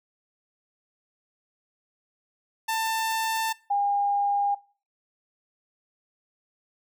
sawtooth / sine tone pair in turn, 892 / 808.6 Hz, A5 / G#5, +23 / -46 cents, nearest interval major second, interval 169 cents, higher first, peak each -21 dBFS, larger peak neither, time 2.68-3.53 / 3.7-4.55 s, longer neither, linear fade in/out 10 ms, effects noise-tail reverb RT60 0.4 s tail -22 dB re dry

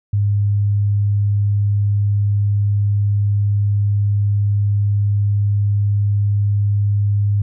sine tone, 102.1 Hz, G#2, 29 cents flat, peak -13 dBFS, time 0.13-7.42 s, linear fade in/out 5 ms, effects none

